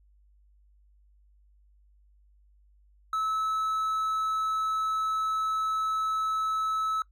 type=tone; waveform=triangle; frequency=1300 Hz; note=E6; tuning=24 cents flat; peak=-24 dBFS; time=3.13-7.02 s; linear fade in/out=2 ms; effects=noise-tail reverb RT60 0.1 s tail -20 dB re dry + added 50 Hz sine -58 dBFS peak until 7.11 s